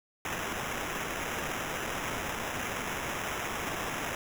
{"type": "noise with sample-and-hold", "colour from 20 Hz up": "blue", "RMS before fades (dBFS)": -35, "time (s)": [0.25, 4.15], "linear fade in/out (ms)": 2, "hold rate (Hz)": 4410, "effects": []}